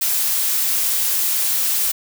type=noise; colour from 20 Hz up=blue; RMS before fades=-19 dBFS; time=0.01-1.92 s; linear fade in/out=10 ms; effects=none